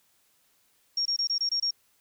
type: tone bursts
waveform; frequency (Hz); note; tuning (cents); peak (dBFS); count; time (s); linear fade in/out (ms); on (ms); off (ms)
sine; 5560; F8; -9; -24; 7; 0.97-1.709; 5; 85; 24
effects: white hiss -67 dBFS RMS until 2 s